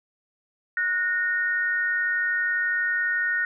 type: tone pair together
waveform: sine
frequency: 1464.1 / 1846 Hz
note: F#6 / A#6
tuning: -19 / -17 cents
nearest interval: major third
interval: 402 cents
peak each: -25 / -24 dBFS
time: 0.77-3.45 s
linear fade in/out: 2 ms
effects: none